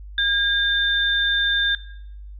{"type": "tone pair together", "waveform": "sine", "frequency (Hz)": [1621, 3584], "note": ["G#6", "A7"], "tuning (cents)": [-42, 31], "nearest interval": "octave + major second", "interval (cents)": 1373, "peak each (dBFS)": -20, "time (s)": [0.18, 1.75], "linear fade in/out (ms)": 2, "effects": ["noise-tail reverb RT60 0.7 s tail -17 dB re dry", "added 50 Hz sine -35 dBFS peak until 2.39 s"]}